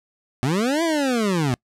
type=linear two-way sweep; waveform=25% pulse; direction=up then down; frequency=117.5 to 340.8 to 117.5 Hz; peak=-15 dBFS; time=0.43-1.54 s; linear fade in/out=0 ms; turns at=0.83 s; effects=noise-tail reverb RT60 0.1 s tail -26 dB re dry + low-pass 10000 Hz 12 dB/octave